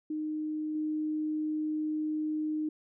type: tone with level steps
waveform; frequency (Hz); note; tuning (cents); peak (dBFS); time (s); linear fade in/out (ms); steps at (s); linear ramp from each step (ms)
sine; 307.7; D#4; -19; -31 / -29; 0.1-2.69; 5; 0.75; 2
effects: none